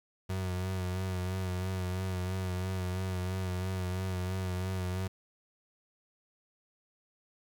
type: tone with vibrato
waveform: 35% pulse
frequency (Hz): 92.5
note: F#2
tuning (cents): 0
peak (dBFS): -30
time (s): 0.29-5.08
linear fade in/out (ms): 10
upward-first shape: sine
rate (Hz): 3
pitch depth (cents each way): 38
effects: 11-bit